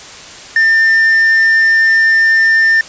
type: tone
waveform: triangle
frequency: 1798 Hz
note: A6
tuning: 37 cents sharp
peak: -5 dBFS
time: 0.56-2.81 s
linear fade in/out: 2 ms
effects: white hiss -32 dBFS RMS until 2.88 s + resampled to 16000 Hz

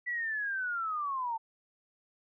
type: linear sweep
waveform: sine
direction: down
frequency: 1973 to 882 Hz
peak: -31 dBFS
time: 0.06-1.38 s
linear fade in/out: 20 ms
effects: none

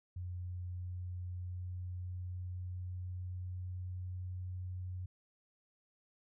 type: tone with pitch glide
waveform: sine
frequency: 89.6 to 91.27 Hz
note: F2 to F#2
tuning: +45 to -23 cents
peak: -39 dBFS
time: 0.16-5.06 s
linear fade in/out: 5 ms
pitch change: +32 cents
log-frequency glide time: 0.33-4.43 s
effects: none

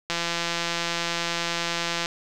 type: click train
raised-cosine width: 0.2 ms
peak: -9 dBFS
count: 334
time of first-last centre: 0.1-2.059 s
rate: 170 Hz
effects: none

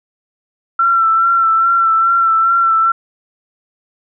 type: tone with vibrato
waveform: sine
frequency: 1347 Hz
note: E6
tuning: 37 cents sharp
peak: -9 dBFS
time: 0.79-2.92 s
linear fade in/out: 5 ms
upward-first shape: sine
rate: 2.4 Hz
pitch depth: 29 cents each way
effects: none

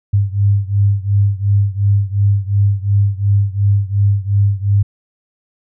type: beating tone pair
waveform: sine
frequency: 99.6 / 102.4 Hz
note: G2 / G#2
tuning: +28 / -24 cents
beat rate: 2.8 Hz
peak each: -13 / -15 dBFS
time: 0.13-4.83 s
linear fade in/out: 10 ms
effects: none

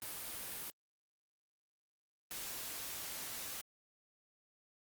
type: noise bursts at uneven times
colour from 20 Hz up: white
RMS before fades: -44 dBFS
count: 2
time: 0.02-0.7 / 2.31-3.61 s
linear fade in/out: 0 ms
effects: Opus 32 kbps

